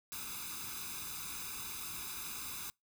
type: noise with comb filter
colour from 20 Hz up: white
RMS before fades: -43 dBFS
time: 0.12-2.7 s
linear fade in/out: 0 ms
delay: 0.8 ms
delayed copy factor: +0.9
effects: noise-tail reverb RT60 0.2 s tail -26 dB re dry